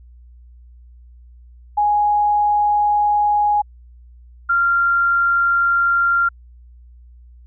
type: tone pair in turn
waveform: sine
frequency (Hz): 830.6 / 1386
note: G#5 / F6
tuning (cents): 0 / -14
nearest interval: major sixth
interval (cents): 886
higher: second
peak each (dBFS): -13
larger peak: neither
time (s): 1.77-3.62 / 4.49-6.29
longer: first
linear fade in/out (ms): 10
effects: added 60 Hz sine -41 dBFS peak until 7.46 s